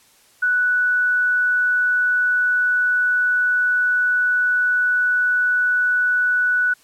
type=tone; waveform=sine; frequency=1480 Hz; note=F#6; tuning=in tune; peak=-15 dBFS; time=0.42-6.74 s; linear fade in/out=10 ms; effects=white hiss -54 dBFS RMS until 6.83 s + low-pass 12000 Hz 12 dB/octave